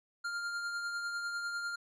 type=tone with tremolo; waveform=square; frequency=1400 Hz; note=F6; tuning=4 cents sharp; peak=-34 dBFS; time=0.24-1.76 s; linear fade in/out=10 ms; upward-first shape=triangle; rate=10 Hz; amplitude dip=40%; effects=low-pass 7000 Hz 12 dB/octave